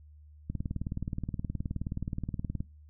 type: click train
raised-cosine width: 5 ms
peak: -21 dBFS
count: 41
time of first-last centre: 0.5-2.605 s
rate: 19 Hz
effects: noise-tail reverb RT60 0.3 s tail -22 dB re dry + added 75 Hz sine -51 dBFS peak until 2.89 s